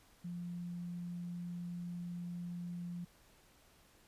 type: tone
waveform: sine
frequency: 174.61 Hz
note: F3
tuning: in tune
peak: -40 dBFS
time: 0.24-3.05 s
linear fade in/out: 10 ms
effects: pink hiss -66 dBFS RMS until 4.07 s + resampled to 32000 Hz